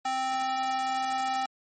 square tone with high-pass filter, 261.6 Hz, C4, in tune, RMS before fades -29 dBFS, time 0.05-1.46 s, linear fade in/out 5 ms, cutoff 770 Hz, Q 2.2, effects MP3 32 kbps

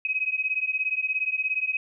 sine beating tone pair, 2526 / 2543 Hz, D#7 / D#7, +26 / +37 cents, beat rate 17 Hz, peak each -27 dBFS, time 0.05-1.77 s, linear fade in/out 2 ms, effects none

